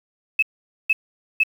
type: tone bursts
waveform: sine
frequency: 2595 Hz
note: E7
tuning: 28 cents flat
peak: -13 dBFS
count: 3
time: 0.39-1.435 s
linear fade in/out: 5 ms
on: 35 ms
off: 470 ms
effects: 7-bit